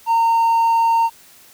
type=tone; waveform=triangle; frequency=917 Hz; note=A#5; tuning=29 cents flat; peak=-10 dBFS; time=0.06-1.1 s; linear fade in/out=50 ms; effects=tanh soft clip ceiling -6 dBFS + white hiss -47 dBFS RMS until 1.53 s